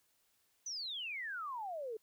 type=exponential sweep; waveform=sine; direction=down; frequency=6140 to 420.9 Hz; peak=-39 dBFS; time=0.66-1.97 s; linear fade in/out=5 ms; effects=white hiss -75 dBFS RMS until 2.02 s